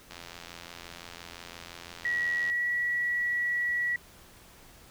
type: click train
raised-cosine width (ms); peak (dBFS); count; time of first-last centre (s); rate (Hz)
0.2; -25; 206; 0.11-2.499; 85.8
type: tone with pitch glide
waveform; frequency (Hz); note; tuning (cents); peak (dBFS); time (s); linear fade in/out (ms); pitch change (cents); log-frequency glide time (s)
sine; 1923 to 1935.3; B6 to B6; -47 to -36; -26; 2.05-3.96; 2; +11; 2.48-2.65
effects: pink hiss -54 dBFS RMS until 4.9 s